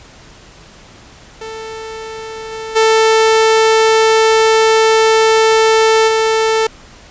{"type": "tone with level steps", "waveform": "sawtooth", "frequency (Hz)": 443.3, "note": "A4", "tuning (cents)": 13, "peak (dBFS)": [-21, -19, -4, -7], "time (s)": [1.41, 6.67], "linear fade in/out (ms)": 5, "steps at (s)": [2.51, 2.75, 6.07], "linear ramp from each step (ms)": 20, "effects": ["pink hiss -40 dBFS RMS until 7.1 s", "resampled to 16000 Hz"]}